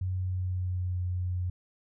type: tone with pitch glide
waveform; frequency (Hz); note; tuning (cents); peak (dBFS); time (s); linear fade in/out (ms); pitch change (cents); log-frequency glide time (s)
sine; 92.5 to 90.23; F#2 to F#2; 0 to -43; -28; 0.01-1.5; 5; -43; 0.15-1.01
effects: none